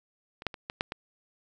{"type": "clicks", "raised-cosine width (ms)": 0.3, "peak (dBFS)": [-26, -12, -24, -18, -11, -18], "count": 6, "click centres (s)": [0.421, 0.467, 0.542, 0.699, 0.809, 0.921], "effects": []}